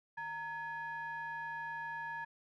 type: ring-modulated tone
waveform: triangle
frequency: 386.1 Hz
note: G4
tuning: 26 cents flat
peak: -34 dBFS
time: 0.17-2.25 s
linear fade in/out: 10 ms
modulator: 1310 Hz
effects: none